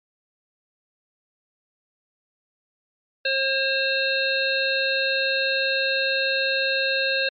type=harmonic tone with a mistuned harmonic; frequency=537 Hz; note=C5; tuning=45 cents sharp; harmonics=1 / 3 / 5 / 7 / 8; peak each=-26 / -25 / -26 / -29 / -28 dBFS; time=3.25-7.29 s; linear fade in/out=5 ms; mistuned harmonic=8; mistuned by=-47 cents; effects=MP3 48 kbps